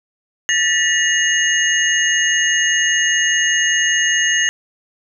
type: tone cluster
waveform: sine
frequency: 1775 / 1940 / 2871 / 6440 Hz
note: A6 / B6 / F7 / G8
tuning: +15 / -31 / +47 / +46 cents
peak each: -19 dBFS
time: 0.49-4.49 s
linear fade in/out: 0 ms
effects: none